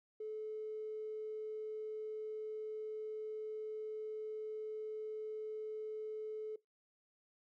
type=tone with tanh clipping; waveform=triangle; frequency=432 Hz; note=A4; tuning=32 cents flat; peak=-40 dBFS; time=0.2-6.56 s; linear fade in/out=5 ms; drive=2 dB; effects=noise-tail reverb RT60 0.2 s tail -22 dB re dry